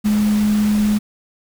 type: tone in noise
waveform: sine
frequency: 210.1 Hz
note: G#3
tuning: 20 cents sharp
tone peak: -13 dBFS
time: 0.04-0.99 s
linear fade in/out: 20 ms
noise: pink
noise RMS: -30 dBFS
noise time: 0.04-0.99 s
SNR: +14 dB
effects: none